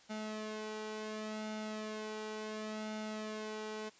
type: tone with flanger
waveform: sawtooth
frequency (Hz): 215.4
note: A3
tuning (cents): -37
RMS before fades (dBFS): -42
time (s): 0.09-3.9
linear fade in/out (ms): 20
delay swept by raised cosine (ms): 1.4 to 2.09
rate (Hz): 0.7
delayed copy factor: +0.65
effects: white hiss -62 dBFS RMS until 3.99 s + resampled to 16000 Hz